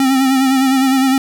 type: tone with vibrato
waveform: square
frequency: 265.2 Hz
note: C4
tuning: 23 cents sharp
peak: -11 dBFS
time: 0-1.18 s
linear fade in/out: 2 ms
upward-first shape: sine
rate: 9.8 Hz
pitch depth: 41 cents each way
effects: none